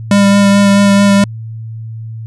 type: tone with vibrato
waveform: square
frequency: 200.1 Hz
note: G3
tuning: 36 cents sharp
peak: -6 dBFS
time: 0.11-1.24 s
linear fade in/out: 2 ms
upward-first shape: sine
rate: 4.6 Hz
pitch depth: 13 cents each way
effects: added 112 Hz sine -22 dBFS peak until 2.26 s + resampled to 24000 Hz